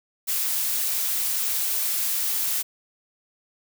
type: noise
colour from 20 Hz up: blue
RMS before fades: -25 dBFS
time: 0.27-2.63 s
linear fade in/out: 20 ms
effects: none